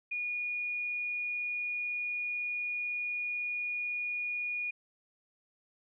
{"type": "tone", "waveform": "sine", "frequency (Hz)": 2446, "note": "D#7", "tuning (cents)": -30, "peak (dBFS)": -32, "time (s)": [0.11, 4.71], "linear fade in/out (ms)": 10, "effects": []}